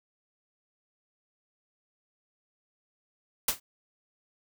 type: noise with exponential decay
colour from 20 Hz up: white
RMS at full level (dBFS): -21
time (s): 3.48-3.6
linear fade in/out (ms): 5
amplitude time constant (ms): 26
effects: none